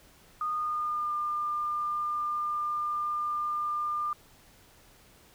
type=tone with pitch glide; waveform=sine; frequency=1229 to 1200.9 Hz; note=D#6 to D6; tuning=-22 to +38 cents; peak=-28 dBFS; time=0.41-4.13 s; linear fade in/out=2 ms; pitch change=-40 cents; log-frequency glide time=0.53-1.14 s; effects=pink hiss -58 dBFS RMS until 5.34 s